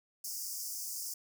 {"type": "high-pass noise", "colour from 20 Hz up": "pink", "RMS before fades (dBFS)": -40, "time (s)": [0.24, 1.14], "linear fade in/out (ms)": 5, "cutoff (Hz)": 4900, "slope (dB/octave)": 96, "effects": []}